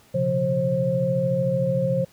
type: tone cluster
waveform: sine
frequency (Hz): 124.1 / 137.6 / 176.7 / 533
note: B2 / C#3 / F3 / C5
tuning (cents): +9 / -12 / +21 / +32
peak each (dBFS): -30 / -26 / -26 / -22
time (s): 0.14-2.05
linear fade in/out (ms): 10
effects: pink hiss -55 dBFS RMS until 2.12 s + high-pass 60 Hz 12 dB/octave